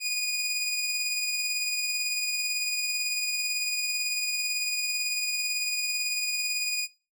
20% pulse tone with tremolo, 2463 Hz, D#7, 18 cents flat, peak -20 dBFS, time 0-6.88 s, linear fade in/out 50 ms, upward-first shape triangle, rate 18 Hz, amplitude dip 35%, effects noise-tail reverb RT60 0.3 s tail -18 dB re dry

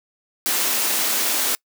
white high-pass noise, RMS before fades -21 dBFS, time 0.46-1.55 s, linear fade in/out 0 ms, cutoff 200 Hz, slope 96 dB/octave, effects noise-tail reverb RT60 0.1 s tail -26 dB re dry

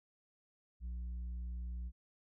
sine tone with tanh clipping, 60 Hz, B1, 49 cents flat, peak -40 dBFS, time 0.8-1.92 s, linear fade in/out 50 ms, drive 4 dB, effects none

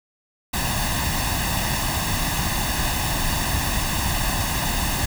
pink noise with comb filter, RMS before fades -23 dBFS, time 0.53-5.06 s, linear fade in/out 10 ms, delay 1.1 ms, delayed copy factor +0.7, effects none

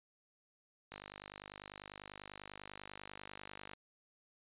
click train, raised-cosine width 0.3 ms, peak -30 dBFS, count 142, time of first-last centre 0.92-3.734 s, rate 50.1 Hz, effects resampled to 8000 Hz

